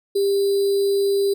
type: tone with sample-and-hold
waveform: sine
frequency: 397.3 Hz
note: G4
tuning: 23 cents sharp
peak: -16 dBFS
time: 0.15-1.34 s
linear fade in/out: 10 ms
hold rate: 4410 Hz
effects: none